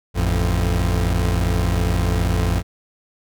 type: tone pair together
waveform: 30% pulse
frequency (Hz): 55 / 87.3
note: A1 / F2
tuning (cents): 0 / 0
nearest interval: minor sixth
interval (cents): 800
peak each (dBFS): -17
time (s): 0.14-2.63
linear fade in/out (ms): 50
effects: none